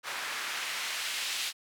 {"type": "noise with band-pass filter sweep", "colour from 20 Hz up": "white", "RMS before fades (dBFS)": -35, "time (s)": [0.03, 1.53], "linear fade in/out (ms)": 50, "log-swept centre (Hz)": [1400, 3300], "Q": 1, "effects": []}